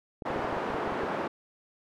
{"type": "clicks", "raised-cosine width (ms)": 2, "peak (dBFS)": -24, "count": 12, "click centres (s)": [0.222, 0.304, 0.361, 0.393, 0.445, 0.528, 0.567, 0.703, 0.744, 0.876, 0.923, 1.035]}
{"type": "band-pass noise", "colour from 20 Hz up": "pink", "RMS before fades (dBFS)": -32, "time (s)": [0.25, 1.28], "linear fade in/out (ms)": 10, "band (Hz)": [330, 1200], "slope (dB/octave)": 12}
{"effects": []}